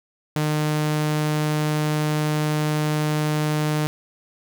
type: tone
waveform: sawtooth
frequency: 152 Hz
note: D#3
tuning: 40 cents flat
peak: -16 dBFS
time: 0.36-3.87 s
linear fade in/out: 0 ms
effects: none